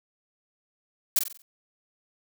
blue noise with echo, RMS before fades -21 dBFS, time 1.16-1.19 s, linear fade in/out 2 ms, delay 46 ms, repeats 5, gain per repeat -7 dB, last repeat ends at 1.42 s, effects none

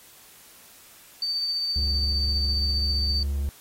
sine tone with tremolo, 4582 Hz, D8, 44 cents flat, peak -23 dBFS, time 1.22-3.23 s, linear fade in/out 2 ms, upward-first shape triangle, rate 15 Hz, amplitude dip 30%
triangle tone, 69.9 Hz, C#2, 15 cents sharp, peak -22 dBFS, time 1.76-3.49 s, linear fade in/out 0 ms
effects white hiss -51 dBFS RMS until 3.6 s + AAC 48 kbps

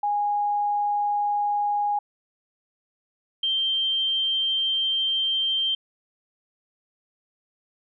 sine tone pair in turn, 824 / 3147 Hz, G#5 / G7, -14 / +6 cents, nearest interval octave + major seventh, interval 2320 cents, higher second, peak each -21 dBFS, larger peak neither, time 0.03-1.99 / 3.43-5.75 s, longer second, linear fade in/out 5 ms, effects none

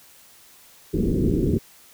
white low-pass noise, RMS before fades -21 dBFS, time 0.93-1.59 s, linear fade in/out 20 ms, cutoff 400 Hz, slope 48 dB/octave, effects white hiss -51 dBFS RMS until 1.93 s

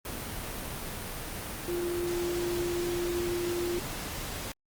sine tone in noise, 349.2 Hz, F4, in tune, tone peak -29 dBFS, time 1.68-3.79 s, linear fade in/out 2 ms, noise pink, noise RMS -37 dBFS, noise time 0.05-4.52 s, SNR +5 dB, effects Opus 32 kbps

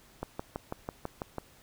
click train, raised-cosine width 1 ms, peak -20 dBFS, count 8, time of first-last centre 0.23-1.383 s, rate 6.07 Hz, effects pink hiss -59 dBFS RMS until 1.62 s

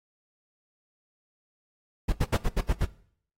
brown noise bursts, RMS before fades -23 dBFS, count 7, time 2.08-2.853 s, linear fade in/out 10 ms, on 47 ms, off 74 ms, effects noise-tail reverb RT60 0.6 s tail -19 dB re dry + AAC 48 kbps

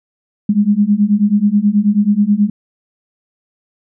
sine beating tone pair, 201.2 / 210.5 Hz, G3 / G#3, +45 / +24 cents, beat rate 9.3 Hz, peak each -13 / -12 dBFS, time 0.49-2.5 s, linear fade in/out 5 ms, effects none

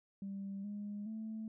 sine tone with pitch steps, 196.8 / 205.8 / 219.6 Hz, G3 / G#3 / A3, +7 / -16 / -3 cents, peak -39 dBFS, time 0.22-1.48 s, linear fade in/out 2 ms, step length 420 ms, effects tanh soft clip ceiling -36 dBFS

